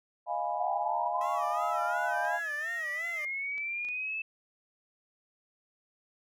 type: chord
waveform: sine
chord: F half-diminished seventh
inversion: third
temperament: equal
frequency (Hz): 622.3 / 698.5 / 830.6 / 987.8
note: Eb5 / F5 / Ab5 / Cb6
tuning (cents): 0 / 0 / 0 / 0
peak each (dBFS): -38 / -33 / -34 / -37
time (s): 0.26-2.4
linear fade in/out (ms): 50
type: linear sweep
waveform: sine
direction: up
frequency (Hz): 689 to 2637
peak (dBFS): -32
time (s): 0.55-4.22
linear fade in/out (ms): 5
type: tone with vibrato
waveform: 15% pulse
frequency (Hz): 640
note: D#5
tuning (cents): +49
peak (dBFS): -37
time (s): 1.21-3.25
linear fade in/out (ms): 2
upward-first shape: sine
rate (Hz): 2.8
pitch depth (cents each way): 140
type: clicks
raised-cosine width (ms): 0.2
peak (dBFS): -34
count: 4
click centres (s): 2.251 / 3.58 / 3.849 / 3.887
effects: none